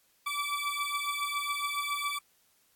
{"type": "beating tone pair", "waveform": "20% pulse", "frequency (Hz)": [1153, 1160.2], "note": ["D6", "D6"], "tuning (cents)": [-32, -21], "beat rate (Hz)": 7.2, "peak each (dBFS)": -29, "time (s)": [0.26, 2.19], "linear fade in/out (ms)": 10, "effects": ["white hiss -68 dBFS RMS until 2.75 s", "AAC 64 kbps"]}